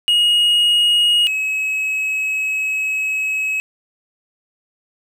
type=tone pair in turn; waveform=triangle; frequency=2878 / 2564 Hz; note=F#7 / E7; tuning=-49 / -49 cents; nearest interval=major second; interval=200 cents; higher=first; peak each=-10 / -16 dBFS; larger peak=first; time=0.08-1.27 / 1.27-3.6 s; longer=second; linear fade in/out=0 ms; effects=none